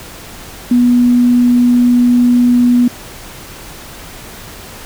sine tone, 244 Hz, B3, 21 cents flat, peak -6 dBFS, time 0.71-2.88 s, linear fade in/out 5 ms, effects pink hiss -32 dBFS RMS until 4.85 s

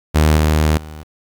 sawtooth tone with level steps, 77.1 Hz, D#2, 15 cents flat, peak -6 / -8 / -27 dBFS, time 0.14-1.04 s, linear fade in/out 20 ms, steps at 0.37 / 0.77 s, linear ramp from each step 2 ms, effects 8-bit

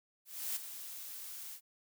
blue noise with ADSR envelope, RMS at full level -36 dBFS, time 0.25-1.61 s, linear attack 310 ms, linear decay 14 ms, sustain -10 dB, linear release 78 ms, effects none

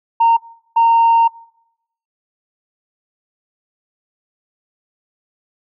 sine tone bursts at uneven times, 921 Hz, A#5, 21 cents flat, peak -7 dBFS, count 2, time 0.2-0.37 / 0.76-1.28 s, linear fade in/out 10 ms, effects noise-tail reverb RT60 0.8 s tail -24 dB re dry + tanh soft clip ceiling -6 dBFS

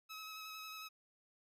15% pulse tone with vibrato, 1283 Hz, E6, 47 cents flat, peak -40 dBFS, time 0.09-0.89 s, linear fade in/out 20 ms, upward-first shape square, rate 11 Hz, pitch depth 14 cents each way, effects none

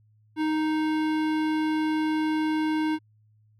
sine tone with hard clipping, 311.1 Hz, D#4, in tune, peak -25 dBFS, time 0.36-2.99 s, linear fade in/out 50 ms, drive 17 dB, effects added 107 Hz sine -58 dBFS peak until 3.59 s

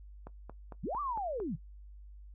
click train, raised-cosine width 1 ms, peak -31 dBFS, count 6, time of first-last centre 0.27-1.401 s, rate 4.42 Hz
sine linear two-way sweep, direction up then down, 102.8 to 1200 to 126 Hz, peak -33 dBFS, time 0.83-1.56 s, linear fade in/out 10 ms, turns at 1 s
effects noise-tail reverb RT60 0.1 s tail -17 dB re dry + added 50 Hz sine -48 dBFS peak until 2.34 s

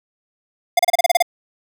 square tone bursts, 703 Hz, F5, 11 cents sharp, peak -11 dBFS, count 9, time 0.77-1.225 s, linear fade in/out 5 ms, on 23 ms, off 31 ms, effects none

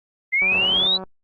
sine exponential sweep, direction up, 2053 to 4037 Hz, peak -16 dBFS, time 0.32-0.98 s, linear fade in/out 20 ms
click train, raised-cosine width 1 ms, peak -21 dBFS, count 117, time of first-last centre 0.42-1.037 s, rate 188 Hz
white low-pass noise, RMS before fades -34 dBFS, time 0.51-0.88 s, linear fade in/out 10 ms, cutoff 950 Hz, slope 12 dB/octave
effects Opus 24 kbps

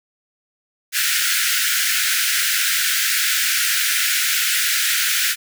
pink high-pass noise, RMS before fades -19 dBFS, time 0.92-5.36 s, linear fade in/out 50 ms, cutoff 1400 Hz, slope 96 dB/octave, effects none

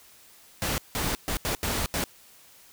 pink noise bursts at uneven times, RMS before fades -28 dBFS, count 6, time 0.62-0.78 / 0.95-1.15 / 1.28-1.37 / 1.45-1.55 / 1.63-1.86 / 1.94-2.04 s, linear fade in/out 0 ms, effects white hiss -54 dBFS RMS until 2.72 s

